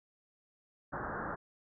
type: low-pass noise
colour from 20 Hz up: white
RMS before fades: -39 dBFS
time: 0.92-1.36 s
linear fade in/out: 20 ms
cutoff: 1700 Hz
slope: 96 dB/octave
effects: none